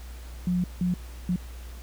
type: tone bursts at uneven times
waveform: sine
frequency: 179.2 Hz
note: F3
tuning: 45 cents sharp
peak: -22 dBFS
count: 3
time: 0.47-0.64 / 0.81-0.94 / 1.29-1.36 s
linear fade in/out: 2 ms
effects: added 60 Hz sine -38 dBFS peak until 1.82 s + pink hiss -50 dBFS RMS until 1.82 s